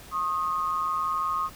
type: tone pair together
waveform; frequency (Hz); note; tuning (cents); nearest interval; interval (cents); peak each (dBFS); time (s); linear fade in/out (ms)
sine; 1078.8 / 1244.5; C#6 / D#6; -47 / 0; major second; 247; -28 / -27; 0.11-1.5; 50
effects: pink hiss -47 dBFS RMS until 1.55 s